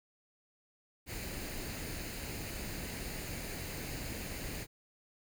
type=noise with comb filter; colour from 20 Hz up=pink; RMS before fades=-41 dBFS; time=1.06-4.67 s; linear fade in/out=50 ms; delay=0.44 ms; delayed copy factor=+0.5; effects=none